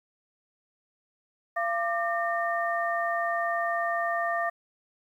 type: tone cluster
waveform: sine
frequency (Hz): 684 / 1186 / 1825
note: F5 / D6 / A#6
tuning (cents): -36 / +17 / -37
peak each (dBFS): -28 / -31 / -31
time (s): 1.56-4.5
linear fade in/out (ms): 10
effects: 10-bit